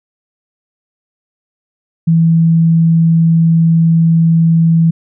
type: tone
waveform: sine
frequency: 164.6 Hz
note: E3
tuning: 2 cents flat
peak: -6 dBFS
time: 2.07-4.91 s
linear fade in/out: 10 ms
effects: none